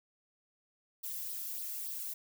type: noise with flanger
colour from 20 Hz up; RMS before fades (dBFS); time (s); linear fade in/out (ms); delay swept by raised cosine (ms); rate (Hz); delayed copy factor
violet; -40; 1.03-2.14; 10; 0.2 to 1.5; 3.5; +0.6
effects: none